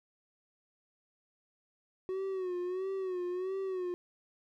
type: tone with vibrato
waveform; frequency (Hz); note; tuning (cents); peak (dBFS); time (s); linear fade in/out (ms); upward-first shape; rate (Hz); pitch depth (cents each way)
triangle; 370.7; F#4; +3; -31; 2.09-3.94; 0; sine; 1.5; 75
effects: none